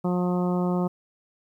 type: harmonic tone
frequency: 179 Hz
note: F3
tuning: 43 cents sharp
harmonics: 1 / 2 / 3 / 4 / 5 / 6 / 7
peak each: -23 / -29 / -33 / -35 / -37 / -39 / -40 dBFS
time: 0.04-0.88 s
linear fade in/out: 10 ms
effects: 10-bit